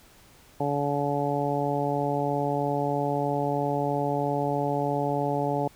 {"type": "harmonic tone", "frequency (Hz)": 143.1, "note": "D3", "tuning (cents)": -45, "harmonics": [1, 2, 3, 4, 5, 6], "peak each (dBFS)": [-31, -31, -31, -31, -31, -31], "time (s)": [0.6, 5.68], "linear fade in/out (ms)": 5, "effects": ["pink hiss -55 dBFS RMS until 5.75 s"]}